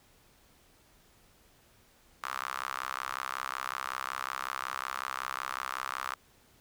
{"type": "tone with high-pass filter", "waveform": "sawtooth", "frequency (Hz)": 65.41, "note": "C2", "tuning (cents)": 0, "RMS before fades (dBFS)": -37, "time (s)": [2.23, 6.15], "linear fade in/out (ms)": 5, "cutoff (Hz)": 1200, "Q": 4.2, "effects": ["pink hiss -63 dBFS RMS until 6.6 s"]}